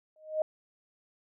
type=tone with exponential growth; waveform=sine; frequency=622.3 Hz; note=D#5; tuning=in tune; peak=-22 dBFS; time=0.16-0.42 s; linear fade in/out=2 ms; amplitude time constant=56 ms; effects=none